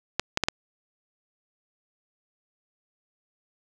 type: clicks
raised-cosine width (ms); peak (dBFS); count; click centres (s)
0.2; -5; 4; 0.196 / 0.374 / 0.437 / 0.485
effects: none